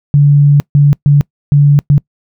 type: tone bursts at uneven times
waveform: sine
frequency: 144 Hz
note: D3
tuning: 34 cents flat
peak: -3 dBFS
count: 5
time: 0.14-0.6 / 0.75-0.93 / 1.06-1.21 / 1.52-1.79 / 1.9-1.98 s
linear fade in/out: 0 ms
effects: noise-tail reverb RT60 0.1 s tail -25 dB re dry